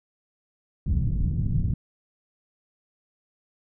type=low-pass noise; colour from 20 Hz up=white; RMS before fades=-24 dBFS; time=0.86-1.74 s; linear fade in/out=5 ms; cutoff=150 Hz; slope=24 dB/octave; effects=none